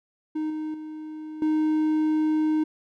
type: tone with level steps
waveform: triangle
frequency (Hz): 309.9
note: D#4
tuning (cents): -7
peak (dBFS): -23 / -26 / -32 / -18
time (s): 0.35-2.64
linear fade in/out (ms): 10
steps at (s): 0.5 / 0.74 / 1.42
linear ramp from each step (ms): 2
effects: none